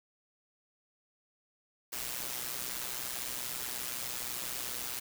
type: noise with amplitude modulation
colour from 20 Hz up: white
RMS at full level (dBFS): -35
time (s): 1.92-5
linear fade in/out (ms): 10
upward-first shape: sine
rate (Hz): 124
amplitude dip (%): 70
effects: none